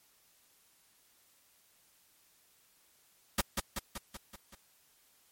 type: noise with echo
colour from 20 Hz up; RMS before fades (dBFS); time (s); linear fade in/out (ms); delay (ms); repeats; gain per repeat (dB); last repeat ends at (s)
pink; -28; 3.38-3.41; 5; 190; 6; -4; 4.55
effects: white hiss -67 dBFS RMS until 5.31 s + MP3 64 kbps